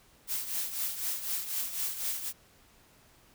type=noise with tremolo; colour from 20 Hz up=blue; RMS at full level=-31 dBFS; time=0.27-2.33 s; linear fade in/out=50 ms; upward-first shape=triangle; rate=4 Hz; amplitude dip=70%; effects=pink hiss -61 dBFS RMS until 3.34 s